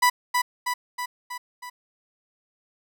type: tone with echo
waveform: 30% pulse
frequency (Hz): 987.8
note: B5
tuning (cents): 0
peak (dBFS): -13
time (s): 0.02-0.1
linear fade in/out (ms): 10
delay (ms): 320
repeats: 5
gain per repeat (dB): -4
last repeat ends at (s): 1.7
effects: none